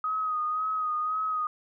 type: tone with vibrato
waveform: sine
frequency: 1254 Hz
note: D#6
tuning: 13 cents sharp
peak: -26 dBFS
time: 0.04-1.47 s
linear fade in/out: 2 ms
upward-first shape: sine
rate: 1.9 Hz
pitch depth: 35 cents each way
effects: none